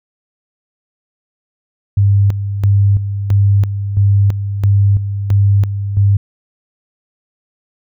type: tone with tremolo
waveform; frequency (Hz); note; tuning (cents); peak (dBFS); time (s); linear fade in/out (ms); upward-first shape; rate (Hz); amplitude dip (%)
sine; 100; G2; +35; -7; 1.97-6.17; 5; square; 1.5; 65
effects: none